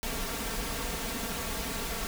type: noise with comb filter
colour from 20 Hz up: pink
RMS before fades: -34 dBFS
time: 0.03-2.07 s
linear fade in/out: 0 ms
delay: 4.4 ms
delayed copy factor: +0.7
effects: none